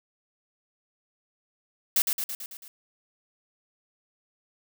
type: noise with echo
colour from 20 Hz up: blue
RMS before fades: -22 dBFS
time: 1.96-2.02 s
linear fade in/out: 2 ms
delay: 110 ms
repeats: 6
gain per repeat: -4 dB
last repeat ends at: 2.68 s
effects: none